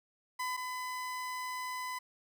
30% pulse tone pair in turn, 1007 / 1007 Hz, B5 / B5, +33 / +33 cents, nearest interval unison, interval 0 cents, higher neither, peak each -31 / -34 dBFS, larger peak first, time 0.39-0.57 / 0.57-1.99 s, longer second, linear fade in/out 10 ms, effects none

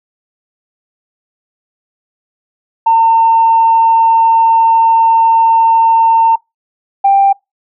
sine tone pair in turn, 907 / 789.5 Hz, A#5 / G5, -48 / +12 cents, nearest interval major second, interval 240 cents, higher first, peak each -4 dBFS, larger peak neither, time 2.86-6.36 / 7.04-7.33 s, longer first, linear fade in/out 10 ms, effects noise-tail reverb RT60 0.2 s tail -25 dB re dry + tanh soft clip ceiling 0 dBFS

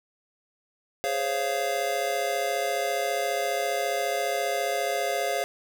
square chord, Db major seventh, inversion second, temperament just, 415.8 / 519.7 / 554.4 / 693 Hz, Ab4 / C5 / Db5 / F5, +2 / -12 / 0 / -14 cents, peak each -34 / -34 / -32 / -29 dBFS, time 1.04-5.44 s, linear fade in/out 0 ms, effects none

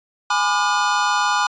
square chord, G# diminished seventh, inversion none, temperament just, 830.6 / 996.7 / 1196.1 / 1435.3 Hz, G#5 / B5 / D6 / F6, 0 / +16 / +31 / +47 cents, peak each -23 dBFS, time 0.3-1.47 s, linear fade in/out 5 ms, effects resampled to 16000 Hz

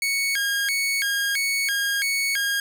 sawtooth tone with vibrato, 1900 Hz, A#6, 33 cents sharp, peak -18 dBFS, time 0.02-2.6 s, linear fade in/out 2 ms, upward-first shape square, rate 1.5 Hz, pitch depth 270 cents each way, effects none

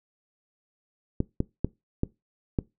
clicks, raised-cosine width 3 ms, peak -11 dBFS, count 5, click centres 1.204 / 1.404 / 1.646 / 2.034 / 2.588 s, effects noise-tail reverb RT60 0.2 s tail -21 dB re dry

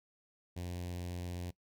sawtooth tone with notch filter, 88.5 Hz, F2, 23 cents sharp, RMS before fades -41 dBFS, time 0.56-1.51 s, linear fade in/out 10 ms, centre 1300 Hz, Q 1, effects noise-tail reverb RT60 0.1 s tail -20 dB re dry

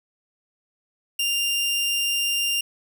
sawtooth tone, 2794 Hz, F7, in tune, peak -18 dBFS, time 1.19-2.61 s, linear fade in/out 5 ms, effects none

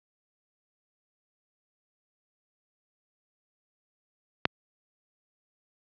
click, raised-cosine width 0.3 ms, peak -4 dBFS, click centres 4.454 s, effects high-pass 100 Hz 12 dB/octave + low-pass 4000 Hz 12 dB/octave

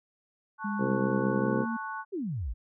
sine chord, F# minor, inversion first, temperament equal with one note detuned, 880 / 1103.6 / 1480 Hz, A5 / C#6 / F#6, 0 / -8 / 0 cents, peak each -38 dBFS, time 0.58-2.05 s, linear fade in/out 50 ms
sine tone with pitch glide, 205 to 228.8 Hz, G#3 to A#3, -22 to -32 cents, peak -30 dBFS, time 0.64-1.77 s, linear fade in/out 10 ms, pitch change +190 cents, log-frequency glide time 1.31-1.63 s
harmonic tone, 65.41 Hz, C2, in tune, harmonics 2 / 3 / 4 / 5 / 6 / 7 / 8, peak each -34 / -34 / -34 / -34 / -34 / -34 / -34 dBFS, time 0.78-1.66 s, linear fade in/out 50 ms
sine exponential sweep, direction down, 425.5 to 47.86 Hz, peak -30 dBFS, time 2.12-2.54 s, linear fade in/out 20 ms
effects none

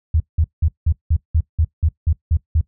sine tone bursts, 79.3 Hz, D#2, 33 cents sharp, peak -12 dBFS, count 11, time 0.14-2.611 s, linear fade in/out 5 ms, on 61 ms, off 180 ms, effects noise-tail reverb RT60 0.1 s tail -19 dB re dry

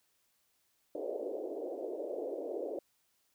white band-pass noise, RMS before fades -39 dBFS, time 0.95-2.79 s, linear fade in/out 2 ms, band 320 to 600 Hz, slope 48 dB/octave, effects white hiss -75 dBFS RMS until 3.34 s

